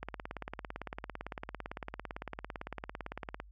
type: click train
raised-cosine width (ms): 0.5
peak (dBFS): -23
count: 61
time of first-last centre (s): 0.03-3.401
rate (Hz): 17.8
effects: added 50 Hz sine -52 dBFS peak until 3.51 s + MP3 96 kbps